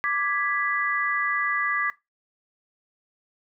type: chord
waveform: sine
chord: G# diminished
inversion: second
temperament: equal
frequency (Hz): 1174.7 / 1661.2 / 1975.5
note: D6 / G#6 / B6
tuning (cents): 0 / 0 / 0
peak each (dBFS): -27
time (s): 0.04-1.9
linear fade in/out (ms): 0
effects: noise-tail reverb RT60 0.2 s tail -18 dB re dry